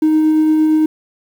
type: tone with tremolo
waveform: triangle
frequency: 311.4 Hz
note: D#4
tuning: 2 cents sharp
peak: -5 dBFS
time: 0.02-0.86 s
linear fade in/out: 5 ms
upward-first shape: triangle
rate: 8.7 Hz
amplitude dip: 30%
effects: tanh soft clip ceiling -5 dBFS + 7-bit